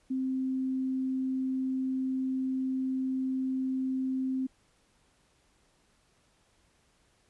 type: tone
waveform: sine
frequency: 261.6 Hz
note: C4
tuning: in tune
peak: -28 dBFS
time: 0.1-4.47 s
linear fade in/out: 10 ms
effects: pink hiss -68 dBFS RMS until 7.29 s + resampled to 24000 Hz